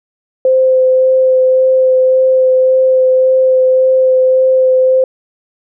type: tone with vibrato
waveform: sine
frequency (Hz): 518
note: C5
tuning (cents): -17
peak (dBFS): -6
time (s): 0.45-5.04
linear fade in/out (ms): 2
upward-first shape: sine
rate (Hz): 1.8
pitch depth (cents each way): 9
effects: none